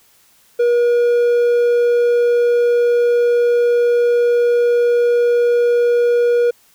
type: tone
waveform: triangle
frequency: 479 Hz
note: A#4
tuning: 47 cents sharp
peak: -9 dBFS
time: 0.59-6.51 s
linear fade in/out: 10 ms
effects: white hiss -53 dBFS RMS until 6.74 s